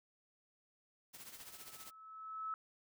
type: noise with tremolo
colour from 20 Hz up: white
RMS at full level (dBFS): -50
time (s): 1.13-1.91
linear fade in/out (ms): 20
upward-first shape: triangle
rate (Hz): 15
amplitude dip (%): 70
type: tone with exponential growth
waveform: sine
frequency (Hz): 1300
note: E6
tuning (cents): -24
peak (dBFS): -37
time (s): 1.25-2.54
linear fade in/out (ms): 1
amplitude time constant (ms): 280
effects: none